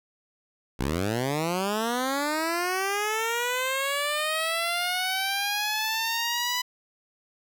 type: linear sweep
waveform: 10% pulse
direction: up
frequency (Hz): 58.27 to 996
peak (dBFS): -17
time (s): 0.79-6.62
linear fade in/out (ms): 10
effects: none